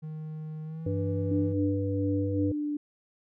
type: tone with pitch glide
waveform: triangle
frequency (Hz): 155.56 to 166.73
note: D#3 to E3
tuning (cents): 0 to +20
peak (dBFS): -33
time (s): 0.02-1.54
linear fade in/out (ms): 20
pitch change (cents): +120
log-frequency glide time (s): 0.64-0.96
type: harmonic tone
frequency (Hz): 97.9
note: G2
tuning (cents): -2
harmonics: 1 / 3 / 5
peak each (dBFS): -29 / -34 / -33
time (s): 0.86-2.52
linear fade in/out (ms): 5
type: tone with vibrato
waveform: sine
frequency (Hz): 295.3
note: D4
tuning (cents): +10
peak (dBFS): -28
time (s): 1.31-2.77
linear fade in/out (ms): 5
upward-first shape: sine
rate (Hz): 1.1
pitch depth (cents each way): 16
effects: none